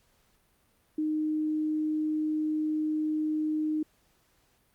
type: tone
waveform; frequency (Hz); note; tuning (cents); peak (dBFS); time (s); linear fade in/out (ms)
sine; 308.4; D#4; -15; -26; 0.98-3.83; 5
effects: pink hiss -68 dBFS RMS until 4.74 s + Opus 48 kbps